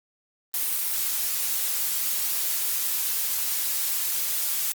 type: noise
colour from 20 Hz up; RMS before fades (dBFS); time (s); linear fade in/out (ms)
blue; -26; 0.54-4.72; 0
effects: Opus 32 kbps